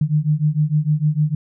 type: beating tone pair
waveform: sine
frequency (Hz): 148.3 / 154.9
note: D3 / D#3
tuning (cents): +17 / -7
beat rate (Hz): 6.6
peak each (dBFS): -18 / -18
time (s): 0.01-1.35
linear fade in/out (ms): 5
effects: none